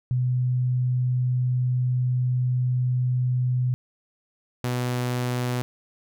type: tone pair in turn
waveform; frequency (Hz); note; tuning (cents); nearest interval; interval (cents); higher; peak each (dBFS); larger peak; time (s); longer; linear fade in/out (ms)
sine / sawtooth; 125.6 / 123.8; B2 / B2; +30 / +5; unison; 25; first; -20 / -20; neither; 0.11-3.74 / 4.64-5.62; first; 0
effects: none